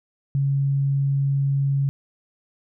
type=tone; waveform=sine; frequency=138.59 Hz; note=C#3; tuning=in tune; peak=-18 dBFS; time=0.35-1.89 s; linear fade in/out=0 ms; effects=none